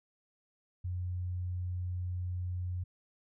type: tone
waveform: sine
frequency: 90 Hz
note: F#2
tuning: 47 cents flat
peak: -33 dBFS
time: 0.84-2.84 s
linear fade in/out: 10 ms
effects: none